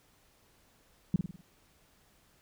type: tone with echo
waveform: sine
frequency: 177.4 Hz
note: F3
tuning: 27 cents sharp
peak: -21 dBFS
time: 1.14-1.16 s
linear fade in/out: 2 ms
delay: 50 ms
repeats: 5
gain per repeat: -6 dB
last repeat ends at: 1.41 s
effects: pink hiss -66 dBFS RMS until 2.41 s